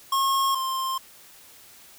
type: tone pair in turn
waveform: square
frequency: 1083 / 1054.6 Hz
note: C#6 / C6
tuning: -41 / +13 cents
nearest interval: unison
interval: 46 cents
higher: first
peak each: -21 / -26 dBFS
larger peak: first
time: 0.12-0.55 / 0.55-0.98 s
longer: neither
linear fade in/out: 5 ms
effects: white hiss -50 dBFS RMS until 1.98 s